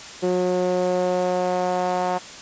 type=tone with band-pass filter sweep; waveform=sawtooth; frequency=181.2 Hz; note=F#3; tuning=36 cents flat; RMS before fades=-22 dBFS; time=0.22-2.19 s; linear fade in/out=20 ms; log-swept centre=430 to 790 Hz; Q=2.6; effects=white hiss -38 dBFS RMS until 2.41 s + resampled to 16000 Hz

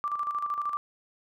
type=tone with tremolo; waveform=sine; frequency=1174.7 Hz; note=D6; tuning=in tune; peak=-26 dBFS; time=0.04-0.77 s; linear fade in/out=0 ms; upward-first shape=square; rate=13 Hz; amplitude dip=55%; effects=none

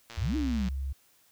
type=click train; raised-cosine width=0.2 ms; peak=-26 dBFS; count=69; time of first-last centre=0.1-0.686 s; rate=116 Hz
type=exponential two-way sweep; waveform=sine; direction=up then down; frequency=67.2 to 321.9 to 178 Hz; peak=-28 dBFS; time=0.17-0.69 s; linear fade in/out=10 ms; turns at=0.36 s
type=tone; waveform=sine; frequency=67.6 Hz; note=C#2; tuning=43 cents flat; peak=-30 dBFS; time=0.2-0.93 s; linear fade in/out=10 ms
effects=white hiss -64 dBFS RMS until 1.31 s

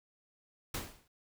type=noise with exponential decay; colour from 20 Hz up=pink; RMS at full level=-34 dBFS; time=0.74-1.08 s; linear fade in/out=5 ms; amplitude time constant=73 ms; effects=none

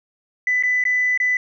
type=tone with dropouts; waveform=sine; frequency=1996 Hz; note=B6; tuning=18 cents sharp; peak=-15 dBFS; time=0.47-1.37 s; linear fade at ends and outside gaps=2 ms; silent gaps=0.626-0.635 / 0.839-0.852 / 1.176-1.201 s; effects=tanh soft clip ceiling -11 dBFS

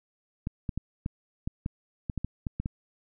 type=clicks; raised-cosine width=5 ms; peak=-18 dBFS; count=12; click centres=0.471 / 0.692 / 0.776 / 1.061 / 1.475 / 1.661 / 2.098 / 2.177 / 2.246 / 2.468 / 2.6 / 2.659 s; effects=none

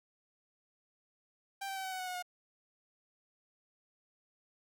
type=tone with pitch steps; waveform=sawtooth; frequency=786 / 776.1 / 766.3 / 756.6 / 747 / 737.6 / 728.3 / 719.1 Hz; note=G5 / G5 / G5 / F#5 / F#5 / F#5 / F#5 / F#5; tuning=+4 / -18 / -40 / +38 / +16 / -6 / -28 / -50 cents; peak=-34 dBFS; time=1.61-2.226 s; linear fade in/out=10 ms; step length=77 ms; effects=none

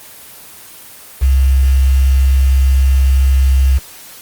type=tone with quantisation; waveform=sine; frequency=66.5 Hz; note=C2; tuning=29 cents sharp; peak=-7 dBFS; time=1.21-3.79 s; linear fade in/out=20 ms; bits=5; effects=white hiss -36 dBFS RMS until 4.21 s + Opus 24 kbps

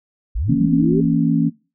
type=linear sweep; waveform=sine; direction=up; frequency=38.89 to 411.4 Hz; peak=-18 dBFS; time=0.35-1.01 s; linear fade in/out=10 ms
type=low-pass noise; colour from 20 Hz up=pink; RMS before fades=-38 dBFS; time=0.47-1.16 s; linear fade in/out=5 ms; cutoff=110 Hz; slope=48 dB/octave
type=chord; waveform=sine; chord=A# diminished; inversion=second; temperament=equal with one note detuned; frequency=164.81 / 230.7 / 277.2 Hz; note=E3 / A#3 / C#4; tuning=0 / -18 / 0 cents; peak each=-18 dBFS; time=0.48-1.5 s; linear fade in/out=20 ms
effects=noise-tail reverb RT60 0.3 s tail -21 dB re dry

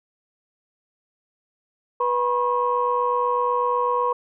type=tone cluster; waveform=sine; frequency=490.3 / 972 / 1080 Hz; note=B4 / B5 / C#6; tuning=-13 / -28 / -45 cents; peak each=-23 dBFS; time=2-4.13 s; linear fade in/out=5 ms; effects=tanh soft clip ceiling -9 dBFS

